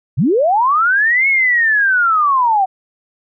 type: linear two-way sweep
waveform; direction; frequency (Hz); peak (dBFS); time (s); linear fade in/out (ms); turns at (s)
sine; up then down; 97.2 to 2208 to 739; -10; 0.17-2.66; 20; 1.28
effects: none